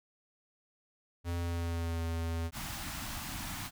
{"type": "tone with pitch glide", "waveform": "square", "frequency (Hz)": [86, 82.88], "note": ["F2", "E2"], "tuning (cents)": [-26, 10], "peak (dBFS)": -33, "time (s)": [1.24, 2.51], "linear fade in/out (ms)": 50, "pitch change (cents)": -64, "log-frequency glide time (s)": [1.38, 2.02]}
{"type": "band-stop noise", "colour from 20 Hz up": "pink", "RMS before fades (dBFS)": -40, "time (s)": [2.52, 3.71], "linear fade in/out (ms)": 50, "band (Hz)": [310, 660], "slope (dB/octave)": 48}
{"effects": []}